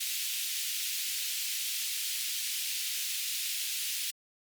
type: high-pass noise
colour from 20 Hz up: pink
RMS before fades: -34 dBFS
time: 0-4.11 s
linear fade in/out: 10 ms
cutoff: 2600 Hz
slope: 24 dB/octave
effects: Opus 48 kbps